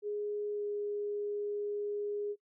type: tone with pitch glide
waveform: sine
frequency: 415.3 to 412.4 Hz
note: G#4 to G#4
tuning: 0 to -12 cents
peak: -33 dBFS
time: 0.02-2.36 s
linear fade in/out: 50 ms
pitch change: -12 cents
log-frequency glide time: 0.53-0.63 s
effects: noise-tail reverb RT60 0.1 s tail -24 dB re dry